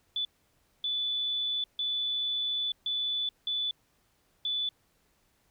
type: tone bursts at uneven times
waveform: sine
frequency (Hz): 3477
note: A7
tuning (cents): -21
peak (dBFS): -28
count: 6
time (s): 0.16-0.25 / 0.84-1.64 / 1.79-2.72 / 2.86-3.29 / 3.47-3.71 / 4.45-4.69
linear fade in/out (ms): 2
effects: pink hiss -70 dBFS RMS until 5.5 s